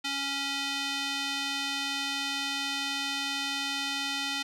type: tone with band-pass filter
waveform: square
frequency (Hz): 277.8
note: C#4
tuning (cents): +4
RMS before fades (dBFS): -32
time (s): 0.04-4.43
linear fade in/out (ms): 10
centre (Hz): 3500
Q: 1.4
effects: none